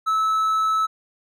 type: tone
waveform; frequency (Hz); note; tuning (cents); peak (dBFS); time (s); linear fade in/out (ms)
triangle; 1303; E6; -20; -16; 0.06-0.87; 20
effects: none